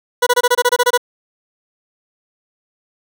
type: tone bursts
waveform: 20% pulse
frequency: 490 Hz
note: B4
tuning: 14 cents flat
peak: -5 dBFS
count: 11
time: 0.22-0.977 s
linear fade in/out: 10 ms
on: 47 ms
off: 24 ms
effects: none